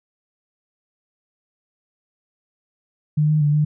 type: tone with pitch steps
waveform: sine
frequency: 151.1 / 153.3 / 147 / 150.4 Hz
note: D3 / D#3 / D3 / D3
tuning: +50 / -25 / +2 / +42 cents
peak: -14 dBFS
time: 3.17-3.65 s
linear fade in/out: 10 ms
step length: 120 ms
effects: none